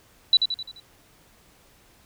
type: tone with echo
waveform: sine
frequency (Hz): 3951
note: B7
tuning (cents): 0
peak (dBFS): -12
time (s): 0.33-0.37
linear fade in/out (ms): 2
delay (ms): 86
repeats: 5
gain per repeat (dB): -6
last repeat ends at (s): 0.8
effects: pink hiss -57 dBFS RMS until 2.05 s